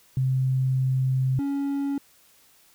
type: tone pair in turn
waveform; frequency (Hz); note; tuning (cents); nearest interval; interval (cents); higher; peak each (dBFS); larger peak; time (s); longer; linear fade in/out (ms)
sine / triangle; 130.81 / 279.8; C3 / C#4; 0 / +16; octave + minor second; 1316; second; -20 / -22; first; 0.17-1.39 / 1.39-1.98; first; 2
effects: white hiss -58 dBFS RMS until 2.74 s